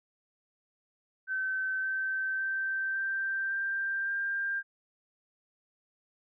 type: tone with pitch steps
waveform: sine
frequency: 1535 / 1546.6 / 1558.2 / 1570 / 1581.8 / 1593.7 Hz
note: G6 / G6 / G6 / G6 / G6 / G6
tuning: -37 / -24 / -11 / +2 / +15 / +28 cents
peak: -29 dBFS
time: 1.27-4.63 s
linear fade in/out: 50 ms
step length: 560 ms
effects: none